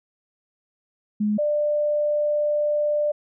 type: tone pair in turn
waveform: sine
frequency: 210 / 594 Hz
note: G#3 / D5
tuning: +19 / +20 cents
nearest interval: octave + tritone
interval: 1801 cents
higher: second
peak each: -19 dBFS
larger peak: neither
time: 1.2-1.38 / 1.38-3.12 s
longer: second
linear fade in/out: 10 ms
effects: none